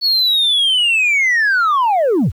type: linear sweep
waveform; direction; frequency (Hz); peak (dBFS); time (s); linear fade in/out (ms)
sine; down; 4435 to 52.5; -9; 0.01-2.32; 50
effects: tanh soft clip ceiling -10 dBFS + 8-bit